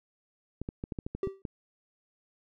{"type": "clicks", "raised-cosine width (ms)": 3, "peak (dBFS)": -22, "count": 9, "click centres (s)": [0.616, 0.689, 0.839, 0.922, 0.988, 1.065, 1.15, 1.273, 1.452]}
{"type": "tone with exponential decay", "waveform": "triangle", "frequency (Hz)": 387.9, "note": "G4", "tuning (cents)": -18, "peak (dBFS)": -23, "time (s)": [1.23, 1.42], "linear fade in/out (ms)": 2, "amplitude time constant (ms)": 40}
{"effects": []}